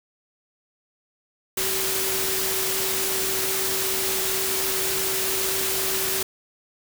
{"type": "tone in noise", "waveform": "sine", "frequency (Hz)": 382.4, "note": "G4", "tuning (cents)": -43, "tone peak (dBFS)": -31, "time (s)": [1.57, 6.23], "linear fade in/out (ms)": 5, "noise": "white", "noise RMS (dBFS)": -25, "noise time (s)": [1.57, 6.23], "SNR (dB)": -9, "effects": []}